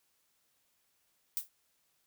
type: noise with exponential decay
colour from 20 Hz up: violet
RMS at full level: -30 dBFS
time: 1.37-1.49 s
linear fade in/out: 0 ms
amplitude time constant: 25 ms
effects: white hiss -75 dBFS RMS until 2.06 s

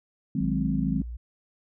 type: chord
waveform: sine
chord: Ab dominant seventh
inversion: second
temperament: equal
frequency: 155.56 / 185 / 207.7 / 261.6 Hz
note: Eb3 / Gb3 / Ab3 / C4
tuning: 0 / 0 / 0 / 0 cents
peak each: -29 dBFS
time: 0.35-1.02 s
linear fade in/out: 5 ms
type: tone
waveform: sine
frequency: 59 Hz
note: A#1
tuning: 22 cents sharp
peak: -33 dBFS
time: 0.4-1.17 s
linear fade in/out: 10 ms
effects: none

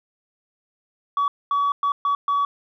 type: tone bursts at uneven times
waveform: sine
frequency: 1135 Hz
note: C#6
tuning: 41 cents sharp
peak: -16 dBFS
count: 5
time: 1.17-1.28 / 1.51-1.72 / 1.83-1.92 / 2.05-2.15 / 2.28-2.45 s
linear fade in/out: 2 ms
effects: tanh soft clip ceiling -16 dBFS

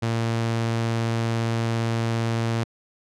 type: tone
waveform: sawtooth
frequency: 114.7 Hz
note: A#2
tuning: 28 cents flat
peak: -18 dBFS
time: 0.02-2.64 s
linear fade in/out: 10 ms
effects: low-pass 7000 Hz 12 dB/octave

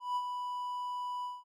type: tone with ADSR envelope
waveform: triangle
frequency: 987.8 Hz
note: B5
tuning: in tune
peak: -27 dBFS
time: 0-1.44 s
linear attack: 160 ms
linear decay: 53 ms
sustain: -6 dB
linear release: 200 ms
effects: none

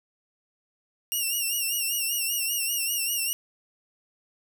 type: tone with vibrato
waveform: 5% pulse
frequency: 2791 Hz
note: F7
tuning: 2 cents flat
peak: -17 dBFS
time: 1.12-3.33 s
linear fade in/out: 0 ms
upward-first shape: sine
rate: 5.1 Hz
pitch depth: 73 cents each way
effects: none

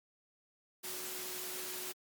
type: tone in noise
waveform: sine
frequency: 367.6 Hz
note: F#4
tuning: 11 cents flat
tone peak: -50 dBFS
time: 0.83-1.93 s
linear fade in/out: 20 ms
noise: white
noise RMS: -42 dBFS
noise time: 0.83-1.93 s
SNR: -11 dB
effects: high-pass 150 Hz 12 dB/octave + Opus 48 kbps

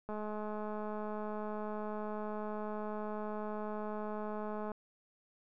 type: click train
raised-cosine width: 1 ms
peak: -28 dBFS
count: 982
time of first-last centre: 0.09-4.717 s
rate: 212 Hz
effects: none

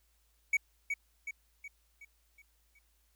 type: tone with echo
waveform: triangle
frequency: 2254 Hz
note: C#7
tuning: 28 cents sharp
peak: -23 dBFS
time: 0.53-0.57 s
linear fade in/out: 5 ms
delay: 370 ms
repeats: 6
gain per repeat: -6 dB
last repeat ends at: 2.79 s
effects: added 55 Hz sine -70 dBFS peak until 3.15 s + white hiss -74 dBFS RMS until 3.15 s

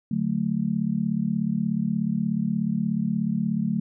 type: chord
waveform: sine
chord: D major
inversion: none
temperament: just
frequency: 146.83 / 183.54 / 220.2 Hz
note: D3 / F#3 / A3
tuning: 0 / -14 / +2 cents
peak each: -30 / -26 / -25 dBFS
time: 0.11-3.8 s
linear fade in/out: 5 ms
effects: none

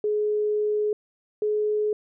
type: tone pair in turn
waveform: sine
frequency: 421.4 / 423.1 Hz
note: G#4 / G#4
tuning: +25 / +32 cents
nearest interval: unison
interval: 7 cents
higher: second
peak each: -21 / -21 dBFS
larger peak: neither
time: 0.04-0.93 / 1.42-1.93 s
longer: first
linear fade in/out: 2 ms
effects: none

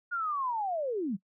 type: linear sweep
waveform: sine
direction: down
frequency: 1444 to 169 Hz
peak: -29 dBFS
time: 0.11-1.17 s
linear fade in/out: 20 ms
effects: noise-tail reverb RT60 0.1 s tail -22 dB re dry

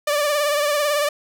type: tone with vibrato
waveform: sawtooth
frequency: 587.3 Hz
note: D5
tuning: in tune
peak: -14 dBFS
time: 0.07-1.09 s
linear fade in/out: 5 ms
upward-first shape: triangle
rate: 18 Hz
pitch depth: 59 cents each way
effects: none

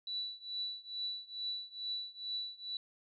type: tone with tremolo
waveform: sine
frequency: 3951 Hz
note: B7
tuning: in tune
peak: -34 dBFS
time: 0.07-2.77 s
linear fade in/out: 2 ms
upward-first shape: triangle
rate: 2.3 Hz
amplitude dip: 95%
effects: none

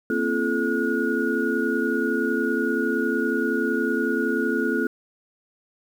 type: tone cluster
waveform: sine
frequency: 235.7 / 266.4 / 341.3 / 430.7 / 1446 Hz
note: A#3 / C4 / F4 / A4 / F#6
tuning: +19 / +31 / -40 / -37 / -40 cents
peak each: -27 dBFS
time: 0.1-4.87 s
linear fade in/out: 2 ms
effects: 8-bit

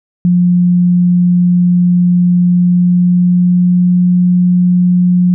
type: tone with pitch glide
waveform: sine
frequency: 177.3 to 178.95 Hz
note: F3 to F3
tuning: +26 to +42 cents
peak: -6 dBFS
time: 0.25-5.34 s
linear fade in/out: 0 ms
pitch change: +16 cents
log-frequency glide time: 2.48-4.01 s
effects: none

